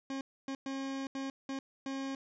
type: tone bursts at uneven times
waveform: 40% pulse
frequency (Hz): 270.2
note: C#4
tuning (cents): -44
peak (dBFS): -35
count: 6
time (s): 0.1-0.21 / 0.48-0.55 / 0.66-1.07 / 1.15-1.3 / 1.49-1.59 / 1.86-2.15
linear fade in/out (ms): 2
effects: resampled to 16000 Hz + 12-bit